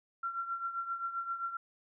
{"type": "tone with tremolo", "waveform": "sine", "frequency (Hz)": 1366, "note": "F6", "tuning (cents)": -39, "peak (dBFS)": -31, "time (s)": [0.23, 1.57], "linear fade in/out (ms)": 5, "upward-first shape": "triangle", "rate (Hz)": 7.6, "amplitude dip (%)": 75, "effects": []}